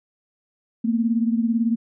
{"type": "beating tone pair", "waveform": "sine", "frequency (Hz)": [226.5, 244.5], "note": ["A#3", "B3"], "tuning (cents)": [-50, -17], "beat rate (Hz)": 18, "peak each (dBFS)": [-19, -24], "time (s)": [0.84, 1.76], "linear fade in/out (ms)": 10, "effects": []}